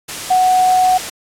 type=tone in noise; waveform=sine; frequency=740 Hz; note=F#5; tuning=in tune; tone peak=-9 dBFS; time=0.3-0.98 s; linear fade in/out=10 ms; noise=white; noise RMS=-25 dBFS; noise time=0.08-1.1 s; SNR=+13 dB; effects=low-pass 10000 Hz 12 dB/octave + AAC 64 kbps